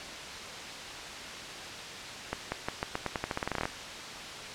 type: accelerating click train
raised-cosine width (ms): 0.5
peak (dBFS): -15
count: 18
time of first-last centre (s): 2.33-3.655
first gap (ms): 190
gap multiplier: 0.87
effects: white hiss -40 dBFS RMS until 4.54 s + low-pass 5000 Hz 12 dB/octave